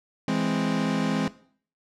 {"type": "chord", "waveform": "40% pulse", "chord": "E augmented", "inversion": "none", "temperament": "equal", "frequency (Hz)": [164.81, 207.7, 261.6], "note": ["E3", "G#3", "B#3"], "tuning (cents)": [0, 0, 0], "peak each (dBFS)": [-29, -26, -26], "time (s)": [0.28, 1.28], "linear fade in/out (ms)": 2, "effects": ["noise-tail reverb RT60 0.5 s tail -17 dB re dry", "low-pass 6000 Hz 12 dB/octave"]}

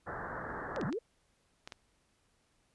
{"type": "low-pass noise", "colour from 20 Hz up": "white", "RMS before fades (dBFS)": -41, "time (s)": [0.06, 0.91], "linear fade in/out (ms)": 20, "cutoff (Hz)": 1800, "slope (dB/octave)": 96}
{"type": "linear two-way sweep", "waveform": "sine", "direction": "down then up", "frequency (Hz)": [658, 115.8, 502], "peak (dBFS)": -33, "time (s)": [0.76, 0.99], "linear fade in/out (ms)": 10, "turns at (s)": 0.85}
{"type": "clicks", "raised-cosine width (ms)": 0.2, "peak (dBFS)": -26, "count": 5, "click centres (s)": [0.762, 0.813, 0.927, 1.675, 1.722]}
{"effects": ["pink hiss -73 dBFS RMS until 2.74 s", "resampled to 24000 Hz"]}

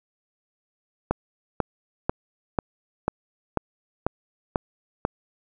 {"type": "click train", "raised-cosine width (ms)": 1, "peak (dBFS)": -7, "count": 9, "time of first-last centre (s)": [1.11, 5.051], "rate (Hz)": 2.03, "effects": []}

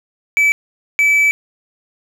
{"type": "tone bursts at uneven times", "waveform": "triangle", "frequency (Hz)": 2304, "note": "D7", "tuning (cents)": -34, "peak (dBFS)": -8, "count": 2, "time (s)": [[0.37, 0.52], [0.99, 1.31]], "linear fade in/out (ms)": 0, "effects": ["7-bit"]}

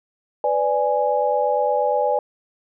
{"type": "chord", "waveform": "sine", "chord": "G# diminished", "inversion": "first", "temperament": "equal with one note detuned", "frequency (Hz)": [498.8, 587.3, 830.6], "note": ["B4", "D5", "G#5"], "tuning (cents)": [17, 0, 0], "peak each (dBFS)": [-22, -21, -21], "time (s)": [0.44, 2.19], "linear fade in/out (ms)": 2, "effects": []}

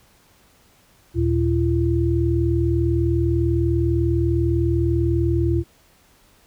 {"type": "tone cluster", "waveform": "sine", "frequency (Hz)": [76, 116, 339.3], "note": ["D#2", "A#2", "F4"], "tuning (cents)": [-40, -8, -50], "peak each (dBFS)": -21, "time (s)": [1.14, 5.64], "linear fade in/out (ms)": 50, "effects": ["pink hiss -56 dBFS RMS until 6.46 s"]}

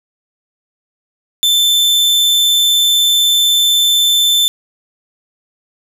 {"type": "tone", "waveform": "40% pulse", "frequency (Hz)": 3536, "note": "A7", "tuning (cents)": 8, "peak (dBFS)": -8, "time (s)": [1.43, 4.48], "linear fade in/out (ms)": 0, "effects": ["8-bit"]}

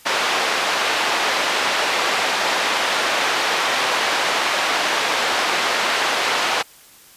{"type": "band-pass noise", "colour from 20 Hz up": "pink", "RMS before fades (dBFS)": -20, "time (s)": [0.05, 6.63], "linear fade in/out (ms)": 20, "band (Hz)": [650, 4200], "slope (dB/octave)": 12, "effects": ["white hiss -47 dBFS RMS until 7.16 s", "resampled to 32000 Hz"]}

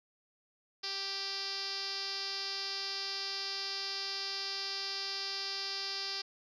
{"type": "tone with low-pass filter", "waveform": "5% pulse", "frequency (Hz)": 392, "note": "G4", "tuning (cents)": 0, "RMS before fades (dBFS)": -38, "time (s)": [0.83, 6.22], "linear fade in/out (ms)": 10, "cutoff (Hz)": 4900, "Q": 7.4, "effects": []}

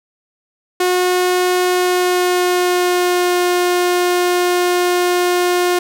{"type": "tone with pitch glide", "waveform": "sawtooth", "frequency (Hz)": [362.3, 356.5], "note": ["F#4", "F4"], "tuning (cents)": [-36, 36], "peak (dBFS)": -9, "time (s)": [0.8, 5.79], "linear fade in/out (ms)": 5, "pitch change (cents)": -28, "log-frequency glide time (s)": [1.62, 3.39], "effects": []}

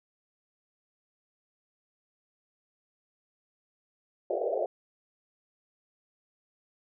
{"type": "band-pass noise", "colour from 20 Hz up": "pink", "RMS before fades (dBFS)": -30, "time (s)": [4.3, 4.66], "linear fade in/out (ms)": 2, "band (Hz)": [370, 730], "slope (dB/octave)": 96, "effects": []}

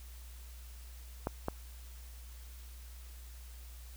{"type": "clicks", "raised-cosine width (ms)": 1, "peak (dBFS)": -19, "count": 2, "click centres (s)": [1.271, 1.484], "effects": ["added 60 Hz sine -47 dBFS peak until 3.96 s", "white hiss -58 dBFS RMS until 3.96 s"]}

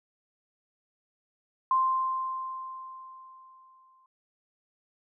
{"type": "tone with exponential decay", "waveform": "sine", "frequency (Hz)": 1046, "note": "C6", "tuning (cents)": -1, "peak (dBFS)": -20, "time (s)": [1.71, 4.06], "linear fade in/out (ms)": 2, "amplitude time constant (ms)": 510, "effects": []}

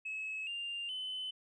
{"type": "tone with pitch steps", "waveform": "sine", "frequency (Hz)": [2579, 2796, 3032], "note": ["E7", "F7", "F#7"], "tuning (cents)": [-39, 1, 42], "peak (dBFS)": -36, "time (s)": [0.05, 1.31], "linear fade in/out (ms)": 10, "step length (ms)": 420, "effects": ["tanh soft clip ceiling -34 dBFS"]}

